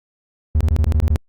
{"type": "tone bursts", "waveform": "triangle", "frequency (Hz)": 76.6, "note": "D#2", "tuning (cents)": -27, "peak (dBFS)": -10, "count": 8, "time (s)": [0.55, 1.159], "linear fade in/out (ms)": 0, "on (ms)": 56, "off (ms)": 23, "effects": ["Opus 48 kbps"]}